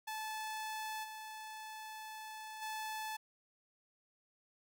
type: tone with level steps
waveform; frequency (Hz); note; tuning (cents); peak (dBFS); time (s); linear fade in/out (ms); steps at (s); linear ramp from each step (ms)
sawtooth; 869; A5; -22; -36 / -42 / -36; 0.07-3.17; 10; 1.03 / 2.61; 20
effects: none